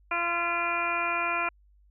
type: harmonic tone with a mistuned harmonic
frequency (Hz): 343.2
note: F4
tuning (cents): -30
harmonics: 1 / 2 / 3 / 4 / 5 / 6 / 7 / 8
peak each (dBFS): -40 / -34 / -32 / -31 / -40 / -41 / -30 / -42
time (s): 0.11-1.49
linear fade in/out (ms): 5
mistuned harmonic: 6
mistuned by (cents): -30
effects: added 50 Hz sine -57 dBFS peak until 1.9 s